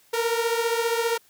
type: beating tone pair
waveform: sawtooth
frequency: 459.2 / 474.2 Hz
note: A#4 / A#4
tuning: -26 / +30 cents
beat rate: 15 Hz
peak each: -20 / -23 dBFS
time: 0.13-1.18 s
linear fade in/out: 10 ms
effects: white hiss -59 dBFS RMS until 1.29 s + high-pass 60 Hz 12 dB/octave